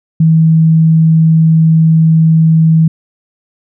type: tone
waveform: sine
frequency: 161 Hz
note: E3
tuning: 41 cents flat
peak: -4 dBFS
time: 0.2-2.88 s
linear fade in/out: 5 ms
effects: none